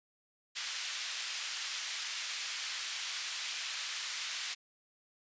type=band-pass noise; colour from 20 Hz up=white; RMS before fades=-39 dBFS; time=0.55-4.55 s; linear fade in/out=20 ms; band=1800 to 5100 Hz; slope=12 dB/octave; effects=resampled to 16000 Hz